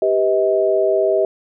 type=chord; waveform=sine; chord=G augmented; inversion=none; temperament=equal with one note detuned; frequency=392 / 493.9 / 636.4 Hz; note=G4 / B4 / D#5; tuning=0 / 0 / +39 cents; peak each=-17 / -22 / -16 dBFS; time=0.02-1.25 s; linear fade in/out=2 ms; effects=none